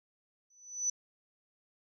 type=tone with exponential growth; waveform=sine; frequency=5980 Hz; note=F#8; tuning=17 cents sharp; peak=-26 dBFS; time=0.5-0.9 s; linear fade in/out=5 ms; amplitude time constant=86 ms; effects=none